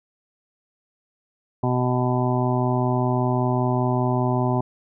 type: harmonic tone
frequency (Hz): 125.1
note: B2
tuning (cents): +23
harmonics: 1 / 2 / 3 / 5 / 6 / 7 / 8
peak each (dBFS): -22 / -25 / -27 / -29 / -30 / -30 / -31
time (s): 1.63-4.61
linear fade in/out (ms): 5
effects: none